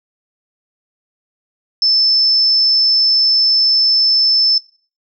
sine tone, 5274 Hz, E8, in tune, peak -10 dBFS, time 1.82-4.58 s, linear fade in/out 2 ms, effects noise-tail reverb RT60 0.4 s tail -18 dB re dry

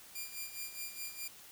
5% pulse tone with tremolo, 2391 Hz, D7, 30 cents sharp, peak -29 dBFS, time 0.15-1.28 s, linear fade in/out 5 ms, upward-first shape sine, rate 4.8 Hz, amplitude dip 70%, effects white hiss -55 dBFS RMS until 1.51 s

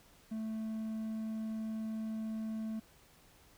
triangle tone, 220 Hz, A3, in tune, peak -34 dBFS, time 0.31-2.8 s, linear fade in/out 10 ms, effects pink hiss -63 dBFS RMS until 3.57 s

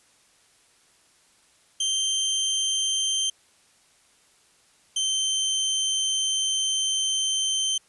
25% pulse tone pair in turn, 3136 / 3111 Hz, G7 / G7, 0 / -14 cents, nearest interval unison, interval 14 cents, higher first, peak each -19 dBFS, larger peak neither, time 1.8-3.3 / 4.96-7.78 s, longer second, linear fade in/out 5 ms, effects white hiss -60 dBFS RMS until 7.88 s + resampled to 24000 Hz

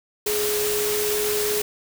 sine tone in noise, 419.4 Hz, G#4, 17 cents sharp, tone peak -23 dBFS, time 0.26-1.62 s, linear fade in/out 5 ms, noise white, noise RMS -26 dBFS, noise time 0.26-1.62 s, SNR 0 dB, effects none

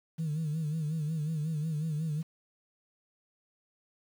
sine tone with vibrato, 155.56 Hz, D#3, in tune, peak -28 dBFS, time 0.18-2.23 s, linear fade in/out 20 ms, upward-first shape sine, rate 5.5 Hz, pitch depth 88 cents each way, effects tanh soft clip ceiling -27 dBFS + 9-bit

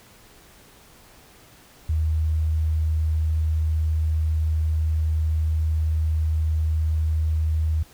sine tone, 78.7 Hz, D#2, 20 cents sharp, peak -19 dBFS, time 1.89-7.83 s, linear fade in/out 5 ms, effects pink hiss -51 dBFS RMS until 7.93 s

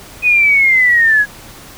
sine linear sweep, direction down, 2507 to 1651 Hz, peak -7 dBFS, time 0.22-1.26 s, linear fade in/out 50 ms, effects pink hiss -36 dBFS RMS until 1.77 s

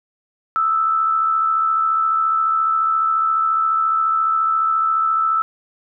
sine tone pair together, 1244.1 / 1318.5 Hz, D#6 / E6, -1 / 0 cents, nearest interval minor second, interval 101 cents, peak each -26 / -15 dBFS, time 0.56-5.42 s, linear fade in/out 0 ms, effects none

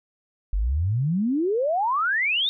sine exponential sweep, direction up, 44.45 to 3762 Hz, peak -20 dBFS, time 0.53-2.49 s, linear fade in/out 0 ms, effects none

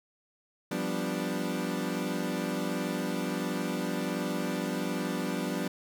30% pulse chord, G dominant seventh, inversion third, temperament equal, 174.61 / 196 / 246.9 / 293.7 Hz, F3 / G3 / B3 / D4, 0 / 0 / 0 / 0 cents, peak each -33 dBFS, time 0.71-5.68 s, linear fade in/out 5 ms, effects none

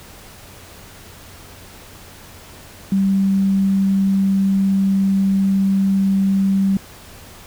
sine tone, 194.5 Hz, G3, 13 cents flat, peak -13 dBFS, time 2.92-6.77 s, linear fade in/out 2 ms, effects added 90 Hz sine -47 dBFS peak until 7.46 s + pink hiss -41 dBFS RMS until 7.46 s

